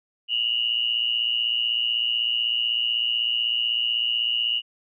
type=tone pair together; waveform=sine; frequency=2828 / 2944 Hz; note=F7 / F#7; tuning=+21 / -9 cents; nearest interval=minor second; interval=70 cents; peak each=-24 dBFS; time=0.28-4.62 s; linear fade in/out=50 ms; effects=none